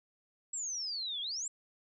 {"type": "exponential two-way sweep", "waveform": "sine", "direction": "down then up", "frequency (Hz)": [7800, 3238, 7800], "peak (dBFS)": -35, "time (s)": [0.53, 1.48], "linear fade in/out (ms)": 5, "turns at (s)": 1.21, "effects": []}